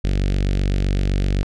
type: tone with notch filter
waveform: sawtooth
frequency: 47.81 Hz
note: G1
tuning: 43 cents flat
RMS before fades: -19 dBFS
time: 0.04-1.43 s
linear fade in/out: 0 ms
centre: 990 Hz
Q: 0.52
effects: low-pass 5000 Hz 12 dB/octave

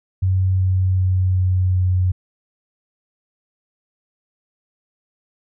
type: tone with pitch steps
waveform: sine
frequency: 93.8 / 93.26 / 92.72 / 92.19 / 91.66 Hz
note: F#2 / F#2 / F#2 / F#2 / F#2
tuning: +24 / +14 / +4 / -6 / -16 cents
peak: -14 dBFS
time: 0.22-2.12 s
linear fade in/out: 10 ms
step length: 380 ms
effects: none

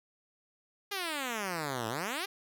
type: exponential two-way sweep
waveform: 5% pulse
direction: down then up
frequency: 415.3 to 107.6 to 415.3 Hz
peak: -22 dBFS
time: 0.91-2.26 s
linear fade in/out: 10 ms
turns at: 1.88 s
effects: none

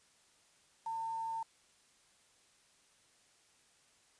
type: tone with quantisation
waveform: sine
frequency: 903 Hz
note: A5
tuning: 45 cents sharp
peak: -36 dBFS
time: 0.86-1.43 s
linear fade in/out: 5 ms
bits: 9
effects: white hiss -68 dBFS RMS until 4.19 s + resampled to 22050 Hz

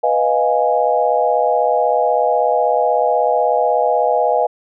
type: chord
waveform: sine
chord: F half-diminished seventh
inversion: second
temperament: equal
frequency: 493.9 / 622.3 / 698.5 / 830.6 Hz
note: Cb5 / Eb5 / F5 / Ab5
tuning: 0 / 0 / 0 / 0 cents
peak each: -18 dBFS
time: 0.03-4.47 s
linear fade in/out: 10 ms
effects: none

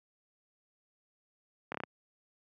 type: slowing click train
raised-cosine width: 0.5 ms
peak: -21 dBFS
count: 5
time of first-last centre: 1.72-1.836 s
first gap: 25 ms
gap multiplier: 1.1
effects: high-pass 150 Hz 12 dB/octave

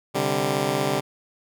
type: chord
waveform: 10% pulse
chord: C suspended second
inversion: none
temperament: just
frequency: 130.81 / 147.16 / 196.22 Hz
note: C3 / D3 / G3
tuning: 0 / +4 / +2 cents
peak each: -19 / -18 / -20 dBFS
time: 0.14-1.01 s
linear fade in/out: 20 ms
effects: none

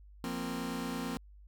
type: chord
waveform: sawtooth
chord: F suspended fourth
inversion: none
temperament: just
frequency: 174.61 / 232.8 / 261.9 Hz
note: F3 / Bb3 / C4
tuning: 0 / -2 / +2 cents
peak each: -37 / -35 / -34 dBFS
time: 0.24-1.17 s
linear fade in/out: 0 ms
effects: added 50 Hz sine -52 dBFS peak until 1.47 s

